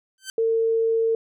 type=tone with exponential growth; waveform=10% pulse; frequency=1546 Hz; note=G6; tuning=24 cents flat; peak=-19 dBFS; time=0.18-0.3 s; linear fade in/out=1 ms; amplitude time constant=25 ms
type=tone; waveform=sine; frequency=452.5 Hz; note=A4; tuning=48 cents sharp; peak=-18 dBFS; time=0.38-1.15 s; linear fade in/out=2 ms
effects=none